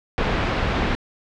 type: low-pass noise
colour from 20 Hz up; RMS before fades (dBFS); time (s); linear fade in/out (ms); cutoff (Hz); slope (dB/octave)
pink; -22; 0.18-0.95; 0; 2900; 12
effects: low-pass 5000 Hz 12 dB/octave